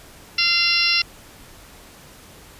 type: harmonic tone with a mistuned harmonic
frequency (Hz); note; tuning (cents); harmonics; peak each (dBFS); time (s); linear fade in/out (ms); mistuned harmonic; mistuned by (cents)
690; F5; -21; 2 / 3 / 4 / 5 / 6 / 7 / 8; -30 / -25 / -20 / -29 / -23 / -24 / -23; 0.38-1.02; 5; 8; -33
effects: pink hiss -45 dBFS RMS until 2.59 s + resampled to 32000 Hz